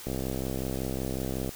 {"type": "click train", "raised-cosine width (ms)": 2, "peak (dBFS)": -19, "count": 94, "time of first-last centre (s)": [0.07, 1.492], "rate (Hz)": 65.4, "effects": ["white hiss -44 dBFS RMS until 1.55 s"]}